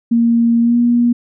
sine tone with pitch glide, 233.1 to 239.1 Hz, A#3 to A#3, 0 to +44 cents, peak -9 dBFS, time 0.11-1.13 s, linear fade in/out 10 ms, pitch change +44 cents, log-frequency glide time 0.61-0.77 s, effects none

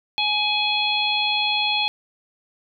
harmonic tone, 840 Hz, G#5, 19 cents sharp, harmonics 1 / 3 / 4 / 5, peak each -26 / -24 / -23 / -26 dBFS, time 0.18-1.88 s, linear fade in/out 0 ms, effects none

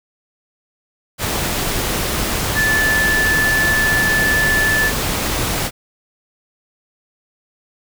sine tone in noise, 1745 Hz, A6, 15 cents flat, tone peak -14 dBFS, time 2.54-4.92 s, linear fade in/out 50 ms, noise pink, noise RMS -20 dBFS, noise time 1.18-5.71 s, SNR +3 dB, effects none

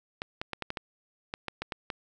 clicks, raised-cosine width 0.3 ms, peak -17 dBFS, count 11, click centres 0.219 / 0.415 / 0.533 / 0.623 / 0.704 / 0.772 / 1.339 / 1.483 / 1.62 / 1.722 / 1.902 s, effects none

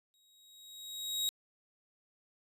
sawtooth tone with exponential growth, 3800 Hz, A#7, 33 cents sharp, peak -26 dBFS, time 0.14-1.29 s, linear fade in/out 0 ms, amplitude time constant 250 ms, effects resampled to 32000 Hz

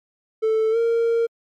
triangle tone with pitch glide, 440.5 to 462.4 Hz, A4 to A#4, +2 to -14 cents, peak -14 dBFS, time 0.42-1.27 s, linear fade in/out 20 ms, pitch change +84 cents, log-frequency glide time 0.71-0.77 s, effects tanh soft clip ceiling -10 dBFS + MP3 64 kbps

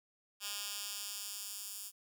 10% pulse tone with high-pass filter sweep, 204 Hz, G#3, 31 cents flat, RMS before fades -43 dBFS, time 0.4-1.92 s, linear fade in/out 50 ms, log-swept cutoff 3200 to 8000 Hz, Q 0.75, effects none

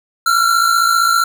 square tone pair together, 1353.7 / 1409 Hz, E6 / F6, +46 / +15 cents, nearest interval minor second, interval 69 cents, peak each -13 / -17 dBFS, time 0.26-1.24 s, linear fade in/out 5 ms, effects 8-bit

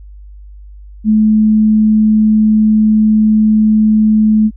sine tone, 215.7 Hz, A3, 34 cents flat, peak -6 dBFS, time 1.04-4.51 s, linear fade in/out 50 ms, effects added 50 Hz sine -31 dBFS peak until 4.56 s

